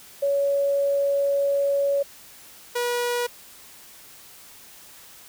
sine / sawtooth tone pair in turn, 561 / 483.7 Hz, C#5 / B4, +21 / -36 cents, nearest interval minor third, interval 257 cents, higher first, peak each -19 dBFS, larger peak neither, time 0.22-2.03 / 2.75-3.27 s, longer first, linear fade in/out 10 ms, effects white hiss -47 dBFS RMS until 5.28 s

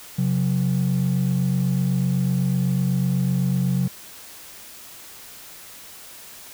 triangle ring-modulated tone, 157.5 Hz, D#3, 21 cents sharp, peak -12 dBFS, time 0.18-3.88 s, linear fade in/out 10 ms, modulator 24 Hz, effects tanh soft clip ceiling -13 dBFS + white hiss -42 dBFS RMS until 6.53 s

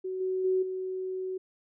sine tone with level steps, 374 Hz, F#4, 19 cents sharp, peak -31 / -27 / -23 / -31 dBFS, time 0.04-1.38 s, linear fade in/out 10 ms, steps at 0.2 / 0.44 / 0.62 s, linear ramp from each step 10 ms, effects none

